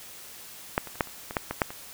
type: clicks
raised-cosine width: 0.5 ms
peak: -7 / -24 / -30 / -7 / -30 / -20 / -9 / -14 / -6 / -23 dBFS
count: 10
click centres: 0.779 / 0.873 / 0.956 / 1.008 / 1.073 / 1.309 / 1.368 / 1.51 / 1.618 / 1.705 s
effects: white hiss -45 dBFS RMS until 1.93 s